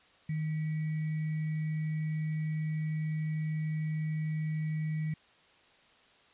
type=tone with sample-and-hold; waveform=sine; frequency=155.56 Hz; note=D#3; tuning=in tune; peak=-30 dBFS; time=0.29-5.14 s; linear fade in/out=5 ms; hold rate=2100 Hz; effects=white hiss -62 dBFS RMS until 6.33 s + resampled to 8000 Hz